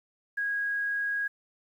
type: tone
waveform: sine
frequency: 1646 Hz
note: G#6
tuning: 16 cents flat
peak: -27 dBFS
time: 0.37-1.28 s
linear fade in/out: 10 ms
effects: 10-bit